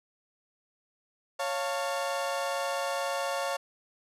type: chord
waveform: 30% pulse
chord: Db augmented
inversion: none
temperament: equal with one note detuned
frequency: 554.4 / 698.5 / 894.3 Hz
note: Db5 / F5 / A5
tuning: 0 / 0 / +28 cents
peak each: -29 / -32 / -34 dBFS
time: 1.39-3.57 s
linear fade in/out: 10 ms
effects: low-pass 12000 Hz 12 dB/octave